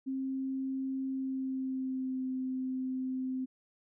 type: tone with pitch glide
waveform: sine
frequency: 265.8 to 259.1 Hz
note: C4 to C4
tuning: +27 to -17 cents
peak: -32 dBFS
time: 0.06-3.46 s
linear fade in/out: 20 ms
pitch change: -44 cents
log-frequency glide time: 1.08-2.26 s
effects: none